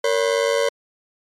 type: ring-modulated tone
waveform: 40% pulse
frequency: 513 Hz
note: C5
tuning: 34 cents flat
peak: -13 dBFS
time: 0.04-0.69 s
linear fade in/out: 5 ms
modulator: 49.3 Hz
effects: low-pass 8000 Hz 12 dB/octave + MP3 64 kbps